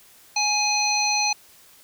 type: harmonic tone with a mistuned harmonic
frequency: 835 Hz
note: G#5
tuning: 9 cents sharp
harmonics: 1 / 3 / 5 / 7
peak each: -25 / -25 / -25 / -25 dBFS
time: 0.36-1.33 s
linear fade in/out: 5 ms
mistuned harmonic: 7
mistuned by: +47 cents
effects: white hiss -52 dBFS RMS until 1.83 s